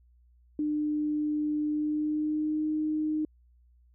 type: tone with pitch glide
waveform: sine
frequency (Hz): 300.4 to 307.8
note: D4 to D#4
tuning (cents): +39 to -19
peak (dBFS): -26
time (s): 0.59-3.25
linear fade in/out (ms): 2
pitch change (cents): +42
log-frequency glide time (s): 1.67-2.66
effects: added 60 Hz sine -58 dBFS peak until 3.94 s